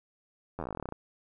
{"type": "slowing click train", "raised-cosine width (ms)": 1, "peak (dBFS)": -22, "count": 17, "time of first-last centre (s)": [0.59, 0.924], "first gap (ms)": 11, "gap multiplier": 1.08, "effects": []}